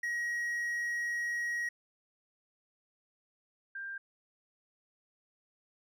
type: tone pair in turn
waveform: triangle / sine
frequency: 1898 / 1588.7 Hz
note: A#6 / G6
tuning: +31 / +23 cents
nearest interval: minor third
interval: 308 cents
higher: first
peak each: -30 / -38 dBFS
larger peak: first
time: 0.03-1.69 / 3.75-3.98 s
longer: first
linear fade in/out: 5 ms
effects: none